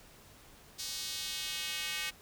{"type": "tone with high-pass filter sweep", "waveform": "square", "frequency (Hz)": 170, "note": "F3", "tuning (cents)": -46, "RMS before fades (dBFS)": -38, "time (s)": [0.78, 2.11], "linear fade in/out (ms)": 20, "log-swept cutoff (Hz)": [4700, 2300], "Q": 1.7, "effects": ["pink hiss -57 dBFS RMS until 2.21 s"]}